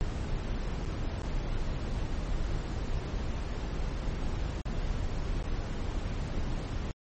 brown noise with dropouts, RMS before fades -32 dBFS, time 0.01-6.91 s, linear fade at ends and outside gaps 0 ms, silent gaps 0.852-0.86 / 1.218-1.233 / 4.615-4.655 / 5.427-5.44 s, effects MP3 32 kbps

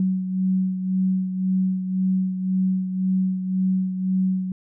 sine beating tone pair, 186.9 / 188.8 Hz, F#3 / F#3, +18 / +35 cents, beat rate 1.9 Hz, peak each -20 / -28 dBFS, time 0-4.52 s, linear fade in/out 2 ms, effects none

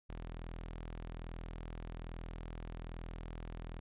sawtooth tone, 41.2 Hz, E1, in tune, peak -39 dBFS, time 0.09-3.8 s, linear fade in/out 10 ms, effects resampled to 8000 Hz

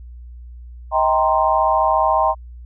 sine chord, C minor seventh, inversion first, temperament equal with one note detuned, 633.9 / 784 / 932.3 / 1046.5 Hz, Eb5 / G5 / Bb5 / C6, +32 / 0 / 0 / 0 cents, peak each -19 dBFS, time 0.91-2.35 s, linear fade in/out 50 ms, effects added 60 Hz sine -34 dBFS peak until 2.65 s

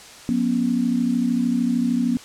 sine tone cluster, 180.6 / 240.6 / 273.8 Hz, F#3 / B3 / C#4, -42 / -45 / -21 cents, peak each -27 / -19 / -25 dBFS, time 0.29-2.17 s, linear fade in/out 0 ms, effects white hiss -42 dBFS RMS until 2.24 s + low-pass 8000 Hz 12 dB/octave

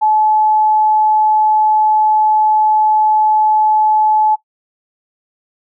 sine tone, 860 Hz, A5, 40 cents flat, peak -9 dBFS, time 0.01-4.36 s, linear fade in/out 20 ms, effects noise-tail reverb RT60 0.1 s tail -18 dB re dry

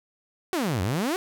sawtooth exponential two-way sweep, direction down then up, 392 to 85.7 to 392 Hz, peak -20 dBFS, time 0.53-1.16 s, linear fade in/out 0 ms, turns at 0.82 s, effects none

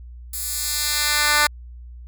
10% pulse tone with high-pass filter sweep, 296.8 Hz, D4, 18 cents sharp, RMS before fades -21 dBFS, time 0.33-1.47 s, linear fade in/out 5 ms, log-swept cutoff 11000 to 1200 Hz, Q 0.72, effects added 60 Hz sine -36 dBFS peak until 2.07 s

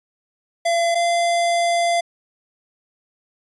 square tone pair in turn, 680 / 687.1 Hz, F5 / F5, -46 / -28 cents, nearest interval unison, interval 18 cents, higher second, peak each -17 dBFS, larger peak neither, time 0.65-0.95 / 0.95-2.01 s, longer second, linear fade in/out 10 ms, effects resampled to 24000 Hz

